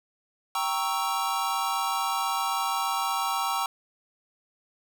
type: chord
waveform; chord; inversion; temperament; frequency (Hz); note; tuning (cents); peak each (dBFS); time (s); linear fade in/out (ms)
square; G diminished seventh; none; equal; 784 / 932.3 / 1108.7 / 1318.5; G5 / Bb5 / Db6 / Fb6; 0 / 0 / 0 / 0; -32; 0.55-3.66; 2
effects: none